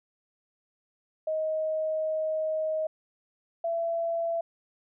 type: tone pair in turn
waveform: sine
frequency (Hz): 628 / 670.2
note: D#5 / E5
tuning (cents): +16 / +29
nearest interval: minor second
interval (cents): 113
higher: second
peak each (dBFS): -26 / -26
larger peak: neither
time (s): 1.27-2.87 / 3.64-4.41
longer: first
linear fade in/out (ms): 5
effects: none